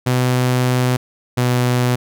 sawtooth tone pair in turn, 126 / 124.05 Hz, B2 / B2, +35 / +8 cents, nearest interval unison, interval 27 cents, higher first, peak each -10 dBFS, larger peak neither, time 0.06-0.97 / 1.37-1.96 s, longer first, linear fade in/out 10 ms, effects none

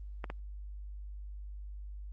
clicks, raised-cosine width 0.5 ms, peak -23 dBFS, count 2, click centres 0.242 / 0.301 s, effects added 50 Hz sine -41 dBFS peak until 2.12 s + Opus 32 kbps

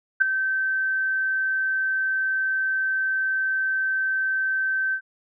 sine tone with ADSR envelope, 1547 Hz, G6, 23 cents flat, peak -11 dBFS, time 0.2-5.01 s, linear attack 18 ms, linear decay 7 ms, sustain -10 dB, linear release 76 ms, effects none

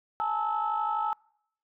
sine tone cluster, 840 / 892 / 1303 Hz, G#5 / A5 / E6, +19 / +23 / -20 cents, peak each -30 dBFS, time 0.2-1.13 s, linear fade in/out 0 ms, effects noise-tail reverb RT60 0.7 s tail -25 dB re dry + tanh soft clip ceiling -18 dBFS

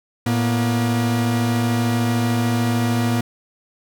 45% pulse tone pair together, 113.26 / 240 Hz, A#2 / B3, -49 / -49 cents, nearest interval octave + minor second, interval 1300 cents, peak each -20 dBFS, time 0.26-3.21 s, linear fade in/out 5 ms, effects none

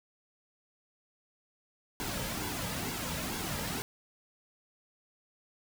pink noise with flanger, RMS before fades -36 dBFS, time 2-3.82 s, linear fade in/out 0 ms, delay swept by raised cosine 1.6 to 2.8 ms, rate 2.2 Hz, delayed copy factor -0.6, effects none

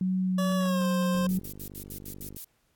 sine tone with vibrato, 185 Hz, F#3, in tune, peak -24 dBFS, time 0.01-1.39 s, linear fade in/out 2 ms, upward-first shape sine, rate 1.6 Hz, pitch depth 13 cents each way
25% pulse tone with pitch glide, 570 to 525.7 Hz, C#5 to C5, +48 to +8 cents, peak -26 dBFS, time 0.38-1.27 s, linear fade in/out 5 ms, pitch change -140 cents, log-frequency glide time 0.56-0.84 s
click train, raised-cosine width 3 ms, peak -32 dBFS, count 61, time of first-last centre 1.15-2.367 s, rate 49.3 Hz
violet noise bursts, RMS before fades -40 dBFS, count 8, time 1.29-2.443 s, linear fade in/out 0 ms, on 82 ms, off 71 ms
effects pink hiss -71 dBFS RMS until 2.75 s + AAC 64 kbps

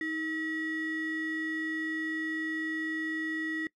triangle ring-modulated tone, 804 Hz, G5, 44 cents sharp, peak -26 dBFS, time 0.01-3.67 s, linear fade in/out 2 ms, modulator 1120 Hz, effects noise-tail reverb RT60 0.1 s tail -22 dB re dry

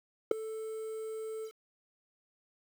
triangle tone with ADSR envelope, 440 Hz, A4, in tune, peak -15 dBFS, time 0.31-1.52 s, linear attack 4 ms, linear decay 5 ms, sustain -20 dB, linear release 79 ms, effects 9-bit

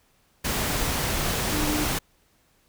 sine tone in noise, 300 Hz, D4, 37 cents sharp, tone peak -27 dBFS, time 1.52-1.85 s, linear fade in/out 10 ms, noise pink, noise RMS -26 dBFS, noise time 0.44-1.99 s, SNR -4 dB, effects pink hiss -64 dBFS RMS until 2.68 s

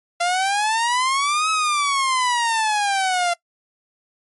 sawtooth exponential two-way sweep, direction up then down, 686 to 1291 to 686 Hz, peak -14 dBFS, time 0.2-3.34 s, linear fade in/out 10 ms, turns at 1.5 s, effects noise-tail reverb RT60 0.1 s tail -22 dB re dry + MP3 48 kbps

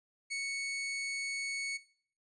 sawtooth tone, 2217 Hz, C#7, in tune, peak -31 dBFS, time 0.3-1.78 s, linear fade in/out 20 ms, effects noise-tail reverb RT60 0.5 s tail -18 dB re dry + resampled to 22050 Hz

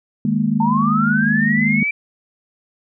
sine chord, D# suspended fourth, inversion none, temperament equal, 155.56 / 207.7 / 233.1 Hz, D#3 / G#3 / A#3, 0 / 0 / 0 cents, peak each -22 / -18 / -19 dBFS, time 0.25-1.83 s, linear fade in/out 2 ms
sine linear sweep, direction up, 880 to 2349 Hz, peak -17 dBFS, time 0.6-1.91 s, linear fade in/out 5 ms
effects none

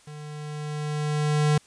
square tone with level ramp, 150 Hz, D3, 37 cents sharp, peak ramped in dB -39 to -18 dBFS, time 0.07-1.58 s, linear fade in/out 5 ms, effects white hiss -56 dBFS RMS until 1.66 s + resampled to 22050 Hz

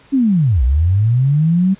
sine linear two-way sweep, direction down then up, 283.5 to 57.9 to 196 Hz, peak -10 dBFS, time 0.12-1.75 s, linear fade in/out 20 ms, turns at 0.63 s, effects pink hiss -47 dBFS RMS until 1.79 s + resampled to 8000 Hz

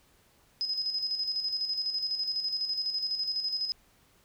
sine tone with tremolo, 5060 Hz, D#8, 28 cents sharp, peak -27 dBFS, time 0.61-3.72 s, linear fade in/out 0 ms, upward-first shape square, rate 12 Hz, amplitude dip 50%, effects pink hiss -64 dBFS RMS until 4.24 s

